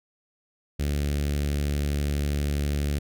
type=tone with notch filter; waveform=sawtooth; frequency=72.3 Hz; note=D2; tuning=27 cents flat; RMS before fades=-26 dBFS; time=0.79-2.99 s; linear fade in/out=10 ms; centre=970 Hz; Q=0.64; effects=none